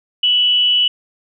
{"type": "tone with amplitude modulation", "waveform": "sine", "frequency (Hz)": 2960, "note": "F#7", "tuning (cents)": 0, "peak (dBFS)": -9, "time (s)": [0.23, 0.88], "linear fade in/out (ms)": 5, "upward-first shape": "sine", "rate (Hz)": 281, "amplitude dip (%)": 40, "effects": []}